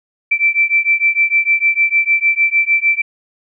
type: beating tone pair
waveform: sine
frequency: 2332 / 2338.6 Hz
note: D7 / D7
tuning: -13 / -8 cents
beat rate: 6.6 Hz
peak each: -14 dBFS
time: 0.31-3.02 s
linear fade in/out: 10 ms
effects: none